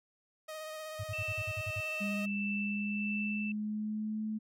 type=tone with vibrato; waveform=sawtooth; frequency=624 Hz; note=D#5; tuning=5 cents sharp; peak=-37 dBFS; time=0.48-2.26 s; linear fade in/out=10 ms; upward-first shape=sine; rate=16 Hz; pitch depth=19 cents each way
type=tone bursts; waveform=sine; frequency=103 Hz; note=G#2; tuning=14 cents flat; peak=-35 dBFS; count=9; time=0.99-1.807 s; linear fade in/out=10 ms; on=49 ms; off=47 ms
type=tone with tremolo; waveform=sine; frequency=2655 Hz; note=E7; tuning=12 cents sharp; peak=-35 dBFS; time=1.13-3.52 s; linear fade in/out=5 ms; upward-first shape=sine; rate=1.6 Hz; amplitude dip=30%
type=tone with pitch glide; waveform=sine; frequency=202 to 216.5 Hz; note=G#3 to A3; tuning=-48 to -28 cents; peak=-33 dBFS; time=2-4.39 s; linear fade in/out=20 ms; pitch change=+120 cents; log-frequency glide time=2.24-4.25 s
effects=none